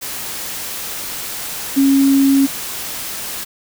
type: tone in noise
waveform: sine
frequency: 273.8 Hz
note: C#4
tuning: 21 cents flat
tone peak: -9 dBFS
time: 1.76-2.47 s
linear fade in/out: 20 ms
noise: white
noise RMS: -26 dBFS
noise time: 0.01-3.45 s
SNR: +14 dB
effects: none